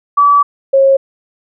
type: tone pair in turn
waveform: sine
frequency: 1149 / 542.3 Hz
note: D6 / C#5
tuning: -38 / -38 cents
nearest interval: octave + minor second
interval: 1300 cents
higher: first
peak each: -5 dBFS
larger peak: neither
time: 0.17-0.43 / 0.73-0.97 s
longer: first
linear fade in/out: 10 ms
effects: none